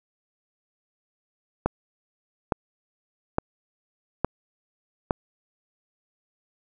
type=click train; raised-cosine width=1 ms; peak=-7 dBFS; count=5; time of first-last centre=1.66-5.108 s; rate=1.16 Hz; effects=none